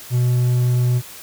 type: tone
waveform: triangle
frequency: 123.47 Hz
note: B2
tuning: in tune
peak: -12 dBFS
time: 0.1-1.02 s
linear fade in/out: 50 ms
effects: white hiss -38 dBFS RMS until 1.22 s